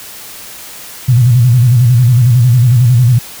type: tone with vibrato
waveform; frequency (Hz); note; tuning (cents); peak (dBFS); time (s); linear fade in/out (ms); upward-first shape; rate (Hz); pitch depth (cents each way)
sine; 122.1; B2; -19; -4; 1.08-3.19; 10; square; 11; 89
effects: white hiss -30 dBFS RMS until 3.4 s